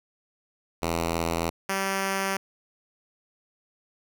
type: tone pair in turn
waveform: 5% pulse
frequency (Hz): 83.5 / 193.95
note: E2 / G3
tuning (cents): +23 / -18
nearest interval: octave + minor third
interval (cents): 1459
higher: second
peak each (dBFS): -14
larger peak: neither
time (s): 0.82-1.5 / 1.69-2.37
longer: neither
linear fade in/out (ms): 5
effects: none